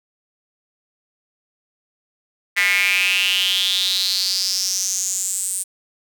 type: tone with high-pass filter sweep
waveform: square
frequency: 94.4 Hz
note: F#2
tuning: 35 cents sharp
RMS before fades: -20 dBFS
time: 2.56-5.64 s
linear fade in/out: 20 ms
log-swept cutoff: 2000 to 8900 Hz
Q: 6.7
effects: none